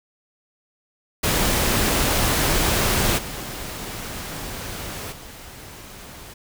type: noise with level steps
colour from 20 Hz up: pink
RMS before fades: -20 / -32 / -40 dBFS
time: 1.23-6.34 s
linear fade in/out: 10 ms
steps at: 3.17 / 5.11 s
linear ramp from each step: 20 ms
effects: none